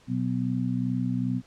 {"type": "harmonic tone", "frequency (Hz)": 62.5, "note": "B1", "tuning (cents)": 21, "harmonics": [2, 3, 4], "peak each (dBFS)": [-29, -30, -28], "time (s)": [0.07, 1.42], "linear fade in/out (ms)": 50, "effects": ["pink hiss -58 dBFS RMS until 1.46 s", "low-pass 7000 Hz 12 dB/octave"]}